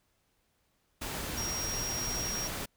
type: tone in noise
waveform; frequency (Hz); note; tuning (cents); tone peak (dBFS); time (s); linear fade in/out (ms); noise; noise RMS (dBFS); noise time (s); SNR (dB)
sine; 5620; F8; +10; -34; 1.37-2.48; 10; pink; -37; 1.01-2.66; 0
effects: pink hiss -74 dBFS RMS until 2.76 s